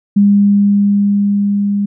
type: tone with level ramp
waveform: sine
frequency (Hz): 202.3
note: G#3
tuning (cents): -45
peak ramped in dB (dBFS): -5 to -12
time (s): 0.16-1.86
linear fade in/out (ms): 10
effects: none